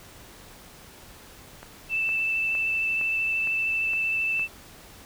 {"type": "click train", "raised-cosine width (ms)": 0.5, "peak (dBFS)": -25, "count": 7, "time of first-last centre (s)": [1.63, 4.395], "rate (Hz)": 2.17}
{"type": "tone with vibrato", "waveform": "sine", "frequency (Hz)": 2649, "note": "E7", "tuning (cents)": 8, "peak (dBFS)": -23, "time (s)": [1.89, 4.48], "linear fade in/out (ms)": 50, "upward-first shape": "sine", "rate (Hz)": 13, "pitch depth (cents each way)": 11}
{"effects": ["pink hiss -48 dBFS RMS until 5.05 s"]}